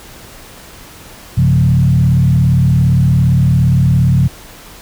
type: tone with frequency modulation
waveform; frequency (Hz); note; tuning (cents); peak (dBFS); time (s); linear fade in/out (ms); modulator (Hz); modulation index
sine; 130.81; C3; 0; -7; 1.37-4.28; 10; 37.4; 1.1
effects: pink hiss -36 dBFS RMS until 4.81 s

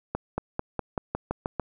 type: accelerating click train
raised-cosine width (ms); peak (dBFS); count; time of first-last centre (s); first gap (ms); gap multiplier
1; -13; 9; 0.15-1.597; 230; 0.93
effects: none

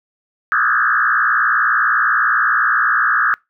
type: tone with frequency modulation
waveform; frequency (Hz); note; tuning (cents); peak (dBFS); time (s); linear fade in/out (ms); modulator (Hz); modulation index
sine; 1456; F#6; -28; -12; 0.52-3.34; 0; 59.9; 4.3
effects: noise-tail reverb RT60 0.2 s tail -25 dB re dry

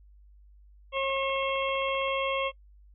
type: harmonic tone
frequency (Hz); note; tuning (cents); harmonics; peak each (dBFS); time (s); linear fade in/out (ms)
541; C#5; -42; 1 / 2 / 4 / 5 / 6; -29 / -32 / -35 / -36 / -37; 0.92-2.52; 50
type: click train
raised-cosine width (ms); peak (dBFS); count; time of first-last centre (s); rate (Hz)
0.5; -35; 18; 0.97-2.081; 15.3
effects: noise-tail reverb RT60 0.1 s tail -24 dB re dry + added 50 Hz sine -52 dBFS peak until 2.94 s

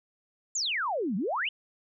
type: exponential two-way sweep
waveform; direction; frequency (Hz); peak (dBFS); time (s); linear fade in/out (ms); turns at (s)
sine; down then up; 7459 to 174.61 to 3172; -27; 0.55-1.49; 5; 1.16
effects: none

